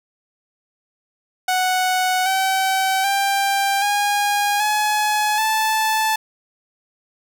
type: tone with pitch steps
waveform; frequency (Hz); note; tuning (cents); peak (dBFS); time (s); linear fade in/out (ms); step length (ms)
sawtooth; 740 / 765.2 / 791.3 / 818.2 / 846.1 / 874.9; F#5 / G5 / G5 / G#5 / G#5 / A5; 0 / -42 / +16 / -26 / +32 / -10; -13; 1.48-6.16; 5; 780
effects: none

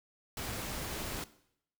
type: noise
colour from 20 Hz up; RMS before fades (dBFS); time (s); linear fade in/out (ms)
pink; -39; 0.37-1.24; 2
effects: noise-tail reverb RT60 0.7 s tail -17 dB re dry

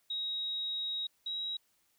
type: tone pair in turn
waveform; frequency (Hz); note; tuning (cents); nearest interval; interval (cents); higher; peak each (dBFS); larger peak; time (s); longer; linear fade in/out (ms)
sine; 3800 / 3844; A#7 / B7; +33 / -48; unison; 19; second; -33 / -34; first; 0.1-1.07 / 1.26-1.57; first; 5
effects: white hiss -73 dBFS RMS until 1.98 s

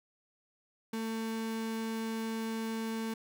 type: tone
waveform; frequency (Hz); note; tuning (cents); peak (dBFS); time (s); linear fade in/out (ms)
35% pulse; 223.9; A3; +30; -32; 0.93-3.14; 5
effects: none

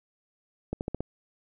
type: accelerating click train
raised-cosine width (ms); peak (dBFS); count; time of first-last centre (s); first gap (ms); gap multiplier
2; -17; 5; 0.73-1.006; 79; 0.91
effects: none

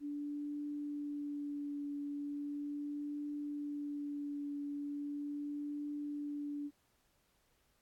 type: tone with vibrato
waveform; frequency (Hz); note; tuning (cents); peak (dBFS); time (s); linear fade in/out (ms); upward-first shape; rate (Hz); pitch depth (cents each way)
sine; 290; D4; -22; -38; 0-6.71; 50; triangle; 0.38; 17
effects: pink hiss -75 dBFS RMS until 7.81 s + AAC 64 kbps

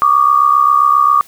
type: tone pair together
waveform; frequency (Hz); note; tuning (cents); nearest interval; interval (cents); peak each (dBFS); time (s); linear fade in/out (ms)
sine; 1139 / 1206.5; C#6 / D6; +47 / +46; minor second; 99; -10; 0.02-1.21; 0
effects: white hiss -43 dBFS RMS until 1.27 s

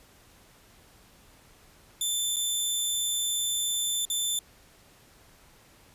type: tone with dropouts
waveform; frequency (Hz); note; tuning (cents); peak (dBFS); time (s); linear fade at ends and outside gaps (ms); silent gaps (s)
15% pulse; 3537; A7; +8; -19; 2.01-4.39; 2; 2.361-2.366 / 4.052-4.1
effects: pink hiss -57 dBFS RMS until 5.94 s + resampled to 32000 Hz

